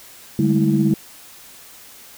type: tone cluster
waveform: sine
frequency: 147.1 / 199 / 215.8 / 325.2 Hz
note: D3 / G3 / A3 / E4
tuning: +3 / +26 / -33 / -23 cents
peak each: -19 dBFS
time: 0.39-0.94 s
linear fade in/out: 2 ms
effects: tanh soft clip ceiling -4 dBFS + white hiss -43 dBFS RMS until 2.17 s